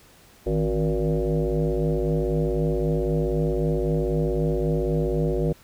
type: tone with frequency modulation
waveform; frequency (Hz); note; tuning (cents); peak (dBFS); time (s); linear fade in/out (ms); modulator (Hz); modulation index
sine; 155.56; D#3; 0; -20; 0.46-5.53; 10; 105; 3.7
effects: pink hiss -53 dBFS RMS until 5.63 s